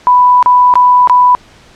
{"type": "tone with dropouts", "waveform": "sine", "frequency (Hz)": 991, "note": "B5", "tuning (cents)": 6, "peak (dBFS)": -3, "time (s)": [0.07, 1.35], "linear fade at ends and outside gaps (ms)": 0, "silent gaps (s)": [[0.427, 0.46], [0.739, 0.755], [1.074, 1.097]], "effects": ["pink hiss -41 dBFS RMS until 1.75 s", "low-pass 6000 Hz 12 dB/octave"]}